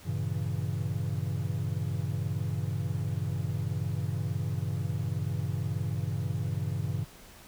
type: chord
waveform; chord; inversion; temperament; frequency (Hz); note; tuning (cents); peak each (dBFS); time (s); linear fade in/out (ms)
triangle; G diminished seventh; none; equal; 98 / 116.54 / 138.59 / 164.81; G2 / Bb2 / Db3 / Fb3; 0 / 0 / 0 / 0; -31 / -33 / -32 / -35; 0.05-7.05; 20
effects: pink hiss -52 dBFS RMS until 7.47 s